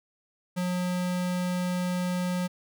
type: tone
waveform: square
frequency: 180 Hz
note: F#3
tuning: 47 cents flat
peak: -27 dBFS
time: 0.56-2.48 s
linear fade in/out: 20 ms
effects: none